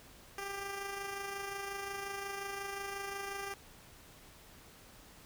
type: tone with amplitude modulation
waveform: 10% pulse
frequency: 396.5 Hz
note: G4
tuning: 20 cents sharp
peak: -29 dBFS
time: 0.38-3.54 s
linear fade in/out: 2 ms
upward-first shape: sine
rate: 25.6 Hz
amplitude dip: 40%
effects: pink hiss -57 dBFS RMS until 5.25 s